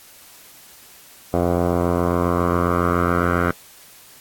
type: tone with low-pass filter sweep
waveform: 10% pulse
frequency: 87.31 Hz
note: F2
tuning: in tune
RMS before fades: -19 dBFS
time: 1.34-3.51 s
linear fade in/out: 0 ms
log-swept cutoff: 770 to 1500 Hz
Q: 3.6
effects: white hiss -46 dBFS RMS until 4.2 s + AAC 64 kbps